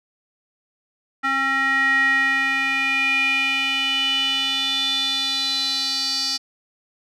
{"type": "tone with band-pass filter sweep", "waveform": "square", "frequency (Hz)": 270, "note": "C#4", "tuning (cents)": -45, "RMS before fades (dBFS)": -21, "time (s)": [1.23, 6.38], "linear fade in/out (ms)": 20, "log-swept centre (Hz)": [1600, 4800], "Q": 6.9, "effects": []}